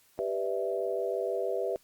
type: chord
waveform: sine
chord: E minor seventh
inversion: first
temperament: equal with one note detuned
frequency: 392 / 493.9 / 592.8 / 659.3 Hz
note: G4 / B4 / D5 / E5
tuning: 0 / 0 / +16 / 0 cents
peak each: -33 / -33 / -37 / -34 dBFS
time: 0.19-1.76 s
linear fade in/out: 0 ms
effects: white hiss -64 dBFS RMS until 1.83 s + Opus 48 kbps